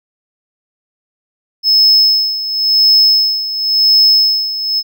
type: tone with tremolo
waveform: triangle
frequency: 5200 Hz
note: E8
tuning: 24 cents flat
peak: -4 dBFS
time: 1.63-4.83 s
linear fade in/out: 50 ms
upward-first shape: sine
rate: 0.94 Hz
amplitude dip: 75%
effects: none